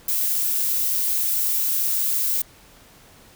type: noise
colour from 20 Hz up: violet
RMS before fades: -22 dBFS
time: 0.08-2.42 s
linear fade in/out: 5 ms
effects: pink hiss -50 dBFS RMS until 3.35 s